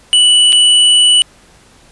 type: tone with dropouts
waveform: square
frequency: 2960 Hz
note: F#7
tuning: in tune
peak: -6 dBFS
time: 0.13-1.22 s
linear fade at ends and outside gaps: 0 ms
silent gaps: 0.523-0.528 s
effects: pink hiss -45 dBFS RMS until 1.91 s + resampled to 24000 Hz